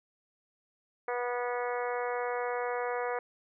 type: harmonic tone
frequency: 244.1 Hz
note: B3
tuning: 20 cents flat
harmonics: 2 / 3 / 4 / 5 / 6 / 7 / 8 / 9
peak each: -33 / -37 / -39 / -41 / -43 / -44 / -45 / -46 dBFS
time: 1.08-3.19 s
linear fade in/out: 2 ms
effects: none